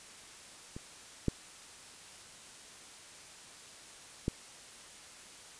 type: clicks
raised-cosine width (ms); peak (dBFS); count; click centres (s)
3; -29 / -15 / -17; 3; 0.765 / 1.283 / 4.281
effects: white hiss -52 dBFS RMS until 5.59 s + resampled to 22050 Hz